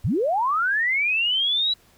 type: linear sweep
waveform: sine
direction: up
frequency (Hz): 66.1 to 3951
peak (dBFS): -19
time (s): 0.04-1.74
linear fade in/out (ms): 10
effects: pink hiss -57 dBFS RMS until 1.97 s